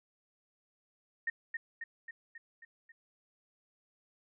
sine tone with echo, 1844 Hz, A#6, 19 cents flat, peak -30 dBFS, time 1.27-1.3 s, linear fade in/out 5 ms, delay 270 ms, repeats 6, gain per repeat -4 dB, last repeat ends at 2.92 s, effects none

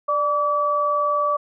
sine tone pair together, 591 / 1149.7 Hz, D5 / D6, +11 / -37 cents, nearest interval octave, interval 1152 cents, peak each -23 / -19 dBFS, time 0.08-1.37 s, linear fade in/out 10 ms, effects none

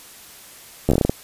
slowing click train, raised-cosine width 2 ms, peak -3 dBFS, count 9, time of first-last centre 0.89-1.095 s, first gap 12 ms, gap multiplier 1.21, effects white hiss -43 dBFS RMS until 1.23 s + resampled to 32000 Hz

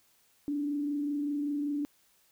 sine tone with frequency modulation, 290 Hz, D4, 22 cents flat, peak -29 dBFS, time 0.48-1.85 s, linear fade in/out 0 ms, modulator 25.2 Hz, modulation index 0.31, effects white hiss -67 dBFS RMS until 2.31 s

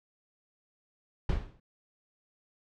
brown noise with exponential decay, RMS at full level -24 dBFS, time 1.29-1.6 s, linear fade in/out 5 ms, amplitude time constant 67 ms, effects low-pass 4000 Hz 12 dB/octave

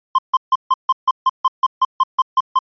triangle tone bursts, 1046.5 Hz, C6, in tune, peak -8 dBFS, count 14, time 0.15-2.59 s, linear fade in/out 5 ms, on 35 ms, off 150 ms, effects resampled to 11025 Hz

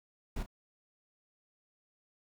brown noise with echo, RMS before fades -36 dBFS, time 0.36-0.43 s, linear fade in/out 5 ms, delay 32 ms, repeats 1, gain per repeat -11 dB, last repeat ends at 0.462 s, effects none

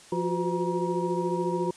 sine tone cluster, 174 / 353.9 / 367.9 / 508 / 949 Hz, F3 / F4 / F#4 / B4 / A#5, -6 / +23 / -10 / +49 / +31 cents, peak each -31 / -30 / -31 / -34 / -32 dBFS, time 0.12-1.71 s, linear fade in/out 5 ms, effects white hiss -51 dBFS RMS until 1.76 s + resampled to 22050 Hz

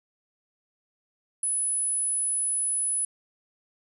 sine tone, 10110 Hz, D#9, 27 cents sharp, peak -24 dBFS, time 1.43-3.05 s, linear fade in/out 2 ms, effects none

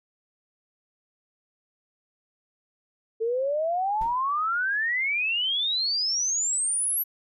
sine exponential sweep, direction up, 440 to 11960 Hz, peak -23 dBFS, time 3.2-7.04 s, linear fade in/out 20 ms
brown noise with exponential decay, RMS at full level -34 dBFS, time 4.01-4.24 s, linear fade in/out 5 ms, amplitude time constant 48 ms
effects none

